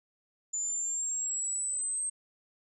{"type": "exponential sweep", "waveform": "sine", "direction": "up", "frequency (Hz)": [7040, 8372], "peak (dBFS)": -30, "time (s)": [0.53, 2.1], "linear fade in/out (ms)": 10, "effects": []}